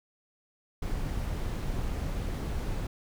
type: noise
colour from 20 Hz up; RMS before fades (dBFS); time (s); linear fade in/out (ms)
brown; -32; 0.82-2.87; 5
effects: none